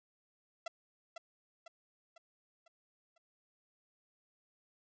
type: tone with echo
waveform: sawtooth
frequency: 670 Hz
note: E5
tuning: 28 cents sharp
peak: -34 dBFS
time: 0.66-0.68 s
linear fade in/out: 5 ms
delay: 500 ms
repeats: 5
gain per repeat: -6 dB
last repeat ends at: 3.18 s
effects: resampled to 16000 Hz